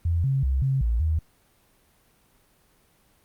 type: tone with pitch steps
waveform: sine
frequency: 84.4 / 135.1 / 66.2 / 134.2 / 57.4 / 78.9 Hz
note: E2 / C#3 / C2 / C3 / A#1 / D#2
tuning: +41 / -44 / +21 / +44 / -26 / +25 cents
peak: -20 dBFS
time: 0.05-1.19 s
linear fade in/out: 5 ms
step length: 190 ms
effects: pink hiss -62 dBFS RMS until 3.24 s + Opus 32 kbps